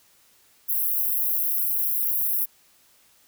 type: high-pass noise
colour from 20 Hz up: white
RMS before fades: -24 dBFS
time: 0.68-2.46 s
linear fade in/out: 20 ms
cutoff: 11000 Hz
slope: 96 dB/octave
effects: white hiss -59 dBFS RMS until 3.27 s